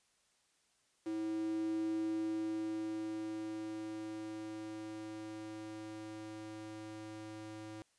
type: tone with high-pass filter sweep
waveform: square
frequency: 108 Hz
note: A2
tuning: 32 cents flat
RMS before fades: -41 dBFS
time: 1.06-7.82 s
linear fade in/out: 0 ms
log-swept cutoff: 340 to 220 Hz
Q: 9.2
effects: white hiss -74 dBFS RMS until 7.98 s + resampled to 22050 Hz